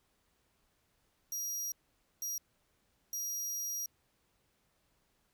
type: tone bursts at uneven times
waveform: sawtooth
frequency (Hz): 5730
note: F8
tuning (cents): +44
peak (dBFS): -33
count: 3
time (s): 1.32-1.72 / 2.22-2.38 / 3.13-3.86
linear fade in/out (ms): 2
effects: pink hiss -75 dBFS RMS until 5.33 s